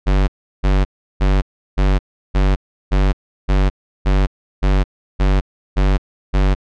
square tone bursts, 48 Hz, G1, 36 cents flat, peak -12 dBFS, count 12, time 0.06-6.55 s, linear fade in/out 20 ms, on 220 ms, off 350 ms, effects low-pass 4000 Hz 12 dB/octave

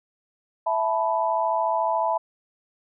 sine chord, E suspended fourth, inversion none, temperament equal with one note detuned, 659.3 / 873.9 / 987.8 Hz, E5 / A5 / B5, 0 / -12 / 0 cents, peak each -25 dBFS, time 0.66-2.18 s, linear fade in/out 10 ms, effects none

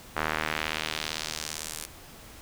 sawtooth tone with band-pass filter sweep, 77.78 Hz, D#2, in tune, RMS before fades -33 dBFS, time 0.16-1.86 s, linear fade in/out 10 ms, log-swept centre 1400 to 10000 Hz, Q 1.2, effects pink hiss -48 dBFS RMS until 2.41 s

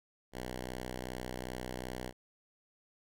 5% pulse tone with vibrato, 62.6 Hz, B1, 24 cents sharp, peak -28 dBFS, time 0.32-2.13 s, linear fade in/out 50 ms, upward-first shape sine, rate 19 Hz, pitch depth 33 cents each way, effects none

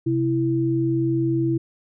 sine tone pair together, 131.01 / 330.7 Hz, C3 / E4, +3 / +6 cents, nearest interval octave + major third, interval 1603 cents, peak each -23 / -20 dBFS, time 0.06-1.58 s, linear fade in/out 10 ms, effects none

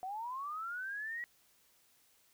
sine linear sweep, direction up, 724 to 1938 Hz, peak -38 dBFS, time 0.03-1.24 s, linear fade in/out 0 ms, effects white hiss -69 dBFS RMS until 2.33 s

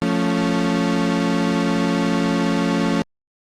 35% pulse chord, F augmented, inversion none, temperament equal, 174.61 / 220 / 277.2 Hz, F3 / A3 / C#4, 0 / 0 / 0 cents, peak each -20 dBFS, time 0.02-3.02 s, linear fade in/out 0 ms, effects low-pass 6000 Hz 12 dB/octave + Opus 32 kbps

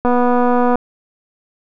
click train, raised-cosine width 1 ms, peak -3 dBFS, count 174, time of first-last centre 0.05-0.756 s, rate 245 Hz, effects none

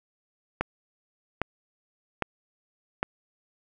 click train, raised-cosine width 0.5 ms, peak -10 dBFS, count 4, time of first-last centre 0.61-3.029 s, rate 1.24 Hz, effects none

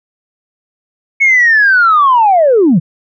sine linear sweep, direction down, 2217 to 140 Hz, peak -4 dBFS, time 1.2-2.8 s, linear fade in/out 20 ms, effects tanh soft clip ceiling -1 dBFS

